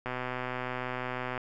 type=click train; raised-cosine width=0.5 ms; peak=-19 dBFS; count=167; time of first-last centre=0.06-1.377 s; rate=126 Hz; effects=none